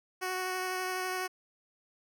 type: tone with vibrato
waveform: 10% pulse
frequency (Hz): 370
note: F#4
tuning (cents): 0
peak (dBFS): -24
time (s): 0.21-1.28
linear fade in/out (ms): 20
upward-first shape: sine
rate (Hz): 12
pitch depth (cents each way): 10
effects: none